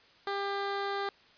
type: tone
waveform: 15% pulse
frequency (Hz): 398.6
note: G4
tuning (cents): +29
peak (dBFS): -25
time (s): 0.27-1.09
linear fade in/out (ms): 2
effects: white hiss -60 dBFS RMS until 1.37 s + resampled to 11025 Hz